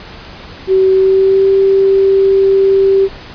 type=tone with pitch glide; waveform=sine; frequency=380 to 388.9 Hz; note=F#4 to G4; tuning=+46 to -14 cents; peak=-6 dBFS; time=0.67-3.09 s; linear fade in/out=50 ms; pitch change=+40 cents; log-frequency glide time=0.92-1.49 s; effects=pink hiss -32 dBFS RMS until 3.34 s + resampled to 11025 Hz